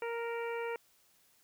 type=harmonic tone with a mistuned harmonic; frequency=466.2 Hz; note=A#4; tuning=in tune; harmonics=1 / 2 / 3 / 4 / 5 / 6; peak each=-36 / -42 / -46 / -48 / -46 / -53 dBFS; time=0.02-0.76 s; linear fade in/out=2 ms; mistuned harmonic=6; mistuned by=-17 cents; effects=white hiss -68 dBFS RMS until 1.43 s